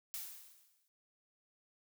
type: noise with exponential decay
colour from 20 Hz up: blue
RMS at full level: -41 dBFS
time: 0.14-0.88 s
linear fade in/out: 0 ms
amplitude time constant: 160 ms
effects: noise-tail reverb RT60 0.2 s tail -26 dB re dry